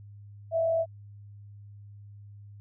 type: tone with frequency modulation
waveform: sine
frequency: 657 Hz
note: E5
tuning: 6 cents flat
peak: -23 dBFS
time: 0.51-0.86 s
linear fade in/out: 50 ms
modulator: 44.8 Hz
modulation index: 0.32
effects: added 102 Hz sine -45 dBFS peak until 2.6 s